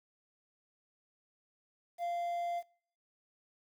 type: tone with quantisation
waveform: triangle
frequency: 693 Hz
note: F5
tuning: 14 cents flat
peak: -31 dBFS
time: 1.98-2.63 s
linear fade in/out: 50 ms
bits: 10
effects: noise-tail reverb RT60 0.6 s tail -25 dB re dry